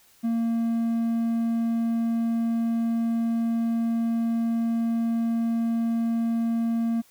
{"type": "tone", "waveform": "triangle", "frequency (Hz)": 230, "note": "A#3", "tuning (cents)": -23, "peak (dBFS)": -20, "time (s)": [0.23, 7.02], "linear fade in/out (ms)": 20, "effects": ["white hiss -58 dBFS RMS until 7.1 s"]}